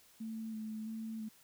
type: tone with vibrato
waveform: sine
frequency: 220 Hz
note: A3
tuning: in tune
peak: -39 dBFS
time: 0.2-1.29 s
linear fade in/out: 10 ms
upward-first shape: square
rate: 1.5 Hz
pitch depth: 18 cents each way
effects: white hiss -64 dBFS RMS until 1.43 s